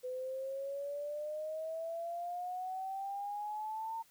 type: exponential sweep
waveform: sine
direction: up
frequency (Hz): 502 to 911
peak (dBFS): -37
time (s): 0.03-4.03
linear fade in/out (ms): 20
effects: white hiss -66 dBFS RMS until 4.1 s